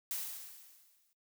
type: noise with exponential decay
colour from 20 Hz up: blue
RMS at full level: -36 dBFS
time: 0.11-1.13 s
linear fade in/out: 0 ms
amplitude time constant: 220 ms
effects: noise-tail reverb RT60 0.1 s tail -17 dB re dry